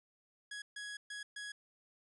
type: tone bursts at uneven times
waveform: sawtooth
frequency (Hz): 1668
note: G#6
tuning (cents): +7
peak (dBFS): -39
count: 4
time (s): 0.51-0.62 / 0.76-0.97 / 1.1-1.23 / 1.36-1.52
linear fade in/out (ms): 5
effects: resampled to 24000 Hz